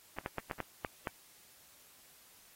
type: clicks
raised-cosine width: 0.5 ms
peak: -21 dBFS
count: 7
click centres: 0.186 / 0.261 / 0.383 / 0.512 / 0.603 / 0.848 / 1.072 s
effects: white hiss -61 dBFS RMS until 2.55 s + AAC 48 kbps